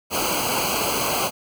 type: noise with comb filter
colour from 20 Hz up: pink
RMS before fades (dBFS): -23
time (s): 0.1-1.31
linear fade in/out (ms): 50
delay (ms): 0.55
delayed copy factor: -0.95
effects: none